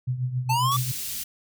sine tone with tremolo, 126.3 Hz, B2, 39 cents sharp, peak -21 dBFS, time 0.07-0.92 s, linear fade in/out 10 ms, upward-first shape triangle, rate 7.3 Hz, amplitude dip 75%
square linear sweep, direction up, 860 to 1174.7 Hz, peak -22 dBFS, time 0.49-0.77 s, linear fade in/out 10 ms
white band-stop noise, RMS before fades -32 dBFS, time 0.71-1.24 s, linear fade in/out 10 ms, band 180 to 3100 Hz, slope 12 dB/octave
effects none

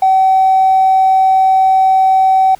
triangle tone, 762 Hz, G5, 49 cents flat, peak -3 dBFS, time 0.02-2.55 s, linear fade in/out 5 ms, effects tanh soft clip ceiling -4 dBFS + pink hiss -45 dBFS RMS until 2.59 s

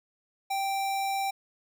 square tone, 783 Hz, G5, 2 cents flat, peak -28 dBFS, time 0.5-1.31 s, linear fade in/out 10 ms, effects none

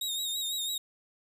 sawtooth tone with vibrato, 3750 Hz, A#7, 10 cents sharp, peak -28 dBFS, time 0.01-0.78 s, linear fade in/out 5 ms, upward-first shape sine, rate 6 Hz, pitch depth 52 cents each way, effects none

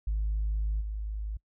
sine tone with level steps, 52.6 Hz, G#1, 23 cents sharp, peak -25 / -31 dBFS, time 0.07-1.37 s, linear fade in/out 5 ms, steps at 0.8 s, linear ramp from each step 20 ms, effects noise-tail reverb RT60 0.1 s tail -25 dB re dry + tanh soft clip ceiling -23 dBFS

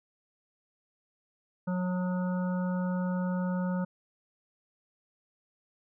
harmonic tone with a mistuned harmonic, 181.9 Hz, F#3, 29 cents flat, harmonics 1 / 3 / 5 / 7 / 8, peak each -28 / -38 / -42 / -45 / -46 dBFS, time 1.67-3.85 s, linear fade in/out 10 ms, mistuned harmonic 7, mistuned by -22 cents, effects none

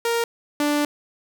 sawtooth tone pair in turn, 466.2 / 293.7 Hz, A#4 / D4, 0 / 0 cents, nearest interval minor sixth, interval 800 cents, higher first, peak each -16 / -15 dBFS, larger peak second, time 0.05-0.24 / 0.6-0.85 s, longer second, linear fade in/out 2 ms, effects none

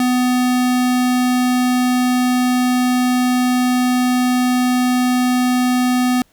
square tone, 250 Hz, B3, 21 cents sharp, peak -14 dBFS, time 0-6.22 s, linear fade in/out 2 ms, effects pink hiss -57 dBFS RMS until 6.32 s

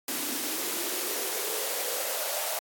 white noise with high-pass filter sweep, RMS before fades -31 dBFS, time 0.08-2.59 s, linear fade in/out 2 ms, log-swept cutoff 260 to 650 Hz, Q 5.4, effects AAC 64 kbps

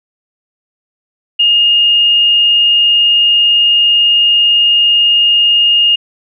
sine tone, 2841 Hz, F7, 29 cents sharp, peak -6 dBFS, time 1.39-5.96 s, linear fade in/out 10 ms, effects none

